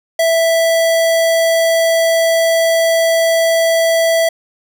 square tone, 659.3 Hz, E5, in tune, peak -11 dBFS, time 0.19-4.29 s, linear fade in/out 5 ms, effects none

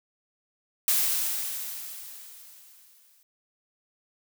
blue noise with exponential decay, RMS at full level -22 dBFS, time 0.88-3.23 s, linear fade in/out 1 ms, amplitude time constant 510 ms, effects none

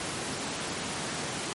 pink high-pass noise, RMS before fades -34 dBFS, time 0-1.53 s, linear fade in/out 2 ms, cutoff 150 Hz, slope 12 dB/octave, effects MP3 48 kbps

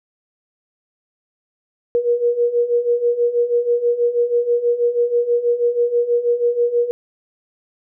sine beating tone pair, 474.2 / 480.4 Hz, A#4 / B4, +30 / -48 cents, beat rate 6.2 Hz, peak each -20 / -16 dBFS, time 1.95-6.91 s, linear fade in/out 0 ms, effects none

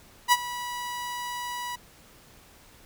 sawtooth tone with ADSR envelope, 976 Hz, B5, 21 cents flat, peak -11 dBFS, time 0.28-1.76 s, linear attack 42 ms, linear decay 39 ms, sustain -17 dB, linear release 10 ms, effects pink hiss -54 dBFS RMS until 2.85 s

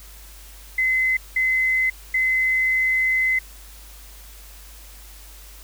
sine tone bursts at uneven times, 2045 Hz, C7, 40 cents flat, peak -17 dBFS, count 3, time 0.78-1.17 / 1.36-1.9 / 2.14-3.39 s, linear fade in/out 5 ms, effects added 50 Hz sine -42 dBFS peak until 5.63 s + white hiss -46 dBFS RMS until 5.63 s

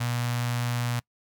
sawtooth tone with notch filter, 120.7 Hz, B2, 39 cents flat, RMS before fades -28 dBFS, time 0-1 s, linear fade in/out 10 ms, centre 370 Hz, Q 0.51, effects noise-tail reverb RT60 0.1 s tail -25 dB re dry

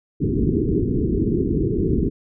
white low-pass noise, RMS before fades -20 dBFS, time 0.2-2.1 s, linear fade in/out 20 ms, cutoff 420 Hz, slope 96 dB/octave, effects none

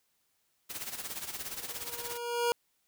white noise with tremolo, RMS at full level -37 dBFS, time 0.69-2.18 s, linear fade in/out 20 ms, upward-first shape sine, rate 17 Hz, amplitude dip 70%
25% pulse tone with exponential growth, 475.9 Hz, A#4, 36 cents sharp, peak -21 dBFS, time 1.46-2.52 s, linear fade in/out 0 ms, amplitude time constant 230 ms
effects white hiss -75 dBFS RMS until 2.87 s

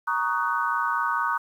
sine chord, D# minor seventh, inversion second, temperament just, 933.4 / 1120.1 / 1244.5 / 1493.4 Hz, A#5 / C#6 / D#6 / F#6, +2 / +18 / 0 / +16 cents, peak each -28 dBFS, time 0.07-1.38 s, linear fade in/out 10 ms, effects 9-bit

